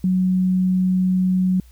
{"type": "tone", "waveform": "sine", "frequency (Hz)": 184.9, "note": "F#3", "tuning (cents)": -1, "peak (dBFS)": -15, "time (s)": [0.04, 1.6], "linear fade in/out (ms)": 2, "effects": ["added 60 Hz sine -44 dBFS peak until 1.71 s", "white hiss -57 dBFS RMS until 1.71 s"]}